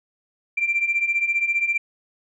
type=beating tone pair; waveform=sine; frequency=2349 / 2364 Hz; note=D7 / D7; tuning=0 / +11 cents; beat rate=15 Hz; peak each=-24 / -20 dBFS; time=0.57-1.78 s; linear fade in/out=10 ms; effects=tanh soft clip ceiling -12 dBFS